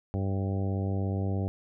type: harmonic tone with a mistuned harmonic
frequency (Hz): 97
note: G2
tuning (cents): -18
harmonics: 1 / 2 / 3 / 4 / 5 / 6 / 7 / 8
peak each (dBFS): -28 / -34 / -38 / -40 / -42 / -44 / -45 / -46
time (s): 0.14-1.48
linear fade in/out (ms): 0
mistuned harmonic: 8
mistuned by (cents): +18
effects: none